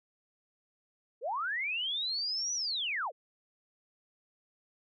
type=linear two-way sweep; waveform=sine; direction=up then down; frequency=415.3 to 5980 to 415.3 Hz; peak=-31 dBFS; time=1.21-3.12 s; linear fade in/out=50 ms; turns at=2.54 s; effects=none